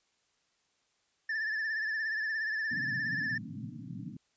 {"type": "tone with vibrato", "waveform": "triangle", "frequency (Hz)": 1755, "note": "A6", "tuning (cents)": -5, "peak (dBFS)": -29, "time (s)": [1.29, 3.38], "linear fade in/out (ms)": 5, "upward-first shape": "triangle", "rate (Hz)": 17, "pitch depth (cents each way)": 69}
{"type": "band-pass noise", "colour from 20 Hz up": "pink", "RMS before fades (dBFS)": -42, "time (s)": [2.71, 4.17], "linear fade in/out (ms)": 5, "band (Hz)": [110, 290], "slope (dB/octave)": 96}
{"effects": ["white hiss -74 dBFS RMS until 4.36 s", "resampled to 16000 Hz"]}